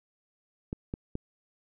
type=clicks; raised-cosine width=3 ms; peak=-20 dBFS; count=3; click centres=0.729 / 0.939 / 1.154 s; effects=none